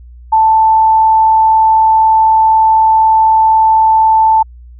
sine tone, 882 Hz, A5, 4 cents sharp, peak -5 dBFS, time 0.32-4.43 s, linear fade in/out 10 ms, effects added 60 Hz sine -32 dBFS peak until 4.79 s

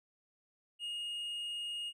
sine tone with tanh clipping, 2858 Hz, F7, 39 cents sharp, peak -38 dBFS, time 0.79-1.93 s, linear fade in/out 50 ms, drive 4 dB, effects none

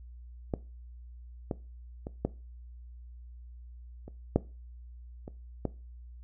clicks, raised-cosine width 2 ms, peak -16 / -17 / -24 / -14 / -30 / -9 / -27 / -16 dBFS, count 8, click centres 0.538 / 1.512 / 2.069 / 2.25 / 4.08 / 4.36 / 5.279 / 5.653 s, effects noise-tail reverb RT60 0.3 s tail -19 dB re dry + added 60 Hz sine -45 dBFS peak until 6.23 s

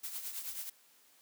blue noise with tremolo, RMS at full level -39 dBFS, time 0.03-0.7 s, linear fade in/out 10 ms, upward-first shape triangle, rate 9.3 Hz, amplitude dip 65%, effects white hiss -65 dBFS RMS until 1.21 s + high-pass 200 Hz 12 dB/octave

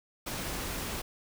pink noise, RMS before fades -36 dBFS, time 0.26-1.02 s, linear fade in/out 10 ms, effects none

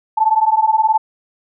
sine beating tone pair, 867 / 886 Hz, A5 / A5, -26 / +12 cents, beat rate 19 Hz, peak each -14 dBFS, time 0.17-0.98 s, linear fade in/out 10 ms, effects none

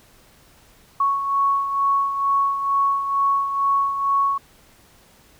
sine beating tone pair, 1108.7 / 1110.9 Hz, C#6 / C#6, 0 / +3 cents, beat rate 2.2 Hz, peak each -18 / -26 dBFS, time 1-4.38 s, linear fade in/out 5 ms, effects pink hiss -53 dBFS RMS until 5.39 s

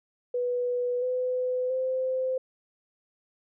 sine tone with pitch steps, 491.4 / 504.3 / 517.6 Hz, B4 / B4 / C5, -9 / +36 / -19 cents, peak -25 dBFS, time 0.34-2.38 s, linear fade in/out 5 ms, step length 680 ms, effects none

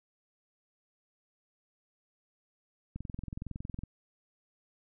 click train, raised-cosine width 5 ms, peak -26 dBFS, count 20, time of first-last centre 2.96-3.836 s, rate 21.7 Hz, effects none

